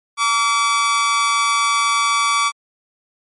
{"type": "tone with amplitude modulation", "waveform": "sawtooth", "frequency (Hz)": 1148, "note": "D6", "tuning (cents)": -40, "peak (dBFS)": -8, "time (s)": [0.17, 2.52], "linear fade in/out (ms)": 50, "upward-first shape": "sine", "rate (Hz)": 232, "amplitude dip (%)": 60, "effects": ["MP3 48 kbps"]}